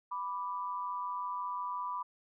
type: tone pair together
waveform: sine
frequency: 989.1 / 1174.7 Hz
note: B5 / D6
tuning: +2 / 0 cents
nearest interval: minor third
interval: 298 cents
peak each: -36 / -39 dBFS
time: 0.11-2.03 s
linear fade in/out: 10 ms
effects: none